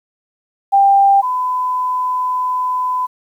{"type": "tone pair in turn", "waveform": "sine", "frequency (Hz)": [792, 1006.3], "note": ["G5", "B5"], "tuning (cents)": [18, 32], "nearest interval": "major third", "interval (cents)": 414, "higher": "second", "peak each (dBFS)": [-7, -15], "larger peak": "first", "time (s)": [[0.72, 1.22], [1.22, 3.07]], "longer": "second", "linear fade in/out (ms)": 20, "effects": ["8-bit"]}